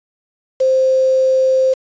sine tone with quantisation, 523.3 Hz, C5, in tune, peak -10 dBFS, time 0.6-1.74 s, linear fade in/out 10 ms, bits 5, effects resampled to 16000 Hz

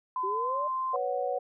sine tone with pitch glide, 1017 to 1042 Hz, C6 to C6, -50 to -7 cents, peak -28 dBFS, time 0.16-0.96 s, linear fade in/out 2 ms, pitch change +43 cents, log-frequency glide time 0.38-0.58 s
sine linear sweep, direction up, 369.4 to 607 Hz, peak -33 dBFS, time 0.23-0.68 s, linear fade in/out 10 ms
sine chord, B suspended second, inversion none, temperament equal, 493.9 / 554.4 / 740 Hz, B4 / C#5 / F#5, 0 / 0 / 0 cents, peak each -32 dBFS, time 0.93-1.39 s, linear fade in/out 10 ms
effects none

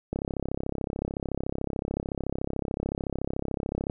click train, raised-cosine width 2 ms, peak -16 dBFS, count 128, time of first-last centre 0.13-3.899 s, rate 33.7 Hz, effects none

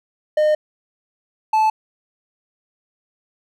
triangle tone pair in turn, 610 / 871.3 Hz, D#5 / A5, -34 / -17 cents, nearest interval tritone, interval 617 cents, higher second, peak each -11 dBFS, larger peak neither, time 0.37-0.55 / 1.53-1.7 s, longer first, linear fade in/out 5 ms, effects none

